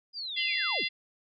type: linear sweep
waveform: sine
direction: down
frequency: 4946 to 72.4 Hz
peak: -34 dBFS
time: 0.13-0.85 s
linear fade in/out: 50 ms
type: harmonic tone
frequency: 687 Hz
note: F5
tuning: 29 cents flat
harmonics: 3 / 4 / 5 / 6 / 7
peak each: -32 / -33 / -34 / -38 / -37 dBFS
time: 0.36-0.89 s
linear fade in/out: 20 ms
effects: none